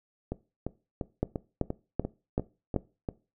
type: two click trains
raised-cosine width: 2 ms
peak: -18 / -13 dBFS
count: 9 / 5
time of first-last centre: 0.32-3.088 / 1.23-2.763 s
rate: 2.89 / 2.61 Hz
effects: noise-tail reverb RT60 0.3 s tail -19 dB re dry

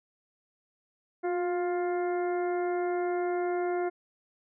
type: harmonic tone with a mistuned harmonic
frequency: 351.5 Hz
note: F4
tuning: 11 cents sharp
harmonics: 1 / 2 / 3 / 4 / 5 / 6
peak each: -28 / -33 / -45 / -42 / -48 / -47 dBFS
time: 1.23-3.9 s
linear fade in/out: 20 ms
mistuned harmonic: 1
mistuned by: +28 cents
effects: none

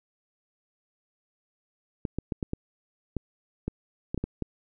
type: clicks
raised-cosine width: 3 ms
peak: -16 dBFS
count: 11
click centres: 2.052 / 2.186 / 2.322 / 2.428 / 2.534 / 3.167 / 3.68 / 4.145 / 4.177 / 4.24 / 4.423 s
effects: none

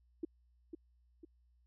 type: tone with echo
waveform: sine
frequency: 329.6 Hz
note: E4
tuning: in tune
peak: -34 dBFS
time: 0.23-0.25 s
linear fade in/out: 5 ms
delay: 500 ms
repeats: 2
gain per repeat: -7 dB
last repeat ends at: 1.25 s
effects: added 60 Hz sine -67 dBFS peak until 1.66 s

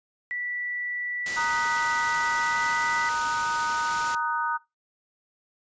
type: tone with pitch glide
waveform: sine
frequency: 1960 to 1971.4 Hz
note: B6 to B6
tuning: -14 to -4 cents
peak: -28 dBFS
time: 0.31-3.09 s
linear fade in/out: 0 ms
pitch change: +10 cents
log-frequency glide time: 2.46-2.57 s
type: noise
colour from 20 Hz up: white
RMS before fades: -33 dBFS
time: 1.26-4.15 s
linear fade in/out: 2 ms
type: chord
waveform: sine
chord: D# minor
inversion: second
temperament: just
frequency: 933.4 / 1244.5 / 1493.4 Hz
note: A#5 / D#6 / F#6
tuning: +2 / 0 / +16 cents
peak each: -28 / -29 / -29 dBFS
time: 1.36-4.58 s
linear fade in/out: 20 ms
effects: noise-tail reverb RT60 0.2 s tail -20 dB re dry + resampled to 16000 Hz

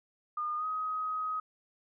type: tone with pitch glide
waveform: sine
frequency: 1217 to 1260.6 Hz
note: D#6 to D#6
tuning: -39 to +22 cents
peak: -31 dBFS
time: 0.37-1.4 s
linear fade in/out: 5 ms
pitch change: +61 cents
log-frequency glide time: 0.57-0.65 s
effects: none

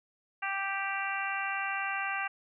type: harmonic tone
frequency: 392 Hz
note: G4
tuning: in tune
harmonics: 2 / 3 / 4 / 5 / 6 / 7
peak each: -37 / -38 / -36 / -39 / -39 / -39 dBFS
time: 0.42-2.28 s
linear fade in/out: 10 ms
effects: none

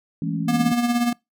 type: chord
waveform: sine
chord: A major seventh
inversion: second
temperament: equal with one note detuned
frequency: 164.81 / 207.7 / 223.1 / 277.2 Hz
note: E3 / G#3 / A3 / C#4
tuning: 0 / 0 / +24 / 0 cents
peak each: -25 / -30 / -31 / -28 dBFS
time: 0.22-0.72 s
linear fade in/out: 2 ms
type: tone with tremolo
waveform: square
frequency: 239.4 Hz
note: A#3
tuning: 46 cents sharp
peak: -17 dBFS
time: 0.48-1.13 s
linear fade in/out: 5 ms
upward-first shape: sine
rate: 17 Hz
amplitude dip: 55%
effects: noise-tail reverb RT60 0.2 s tail -25 dB re dry

